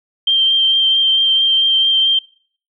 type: tone with vibrato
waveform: sine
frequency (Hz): 3154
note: G7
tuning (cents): +10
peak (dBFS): -10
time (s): 0.27-2.19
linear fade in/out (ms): 5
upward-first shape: triangle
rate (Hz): 4.5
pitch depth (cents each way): 15
effects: noise-tail reverb RT60 0.5 s tail -23 dB re dry